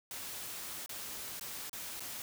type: noise with dropouts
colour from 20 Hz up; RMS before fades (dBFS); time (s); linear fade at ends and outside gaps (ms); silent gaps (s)
white; -43; 0.11-2.22; 1; 0.861-0.893 / 1.396-1.41 / 1.695-1.73 / 1.996-2.004
effects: none